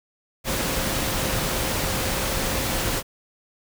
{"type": "tone in noise", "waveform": "sine", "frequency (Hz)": 530, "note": "C5", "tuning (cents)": 22, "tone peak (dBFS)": -35, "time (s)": [0.44, 3.03], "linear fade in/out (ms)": 50, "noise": "pink", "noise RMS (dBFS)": -25, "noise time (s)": [0.44, 3.03], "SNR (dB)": -13, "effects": []}